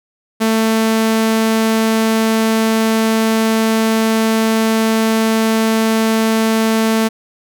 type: tone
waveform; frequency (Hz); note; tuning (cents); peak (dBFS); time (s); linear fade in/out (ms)
sawtooth; 222.3; A3; +18; -8; 0.4-7.09; 20
effects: none